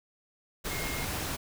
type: tone in noise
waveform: sine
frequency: 2140 Hz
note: C7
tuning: 38 cents sharp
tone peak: -39 dBFS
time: 0.69-1.06 s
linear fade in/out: 20 ms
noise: pink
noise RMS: -34 dBFS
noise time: 0.64-1.37 s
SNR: -8 dB
effects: none